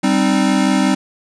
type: chord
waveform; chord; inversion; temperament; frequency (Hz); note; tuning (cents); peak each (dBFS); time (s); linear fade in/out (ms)
square; C minor; second; equal with one note detuned; 196 / 261.6 / 306.8; G3 / C4 / Eb4; 0 / 0 / -24; -17 / -17 / -19; 0.03-0.95; 10
effects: resampled to 22050 Hz + 7-bit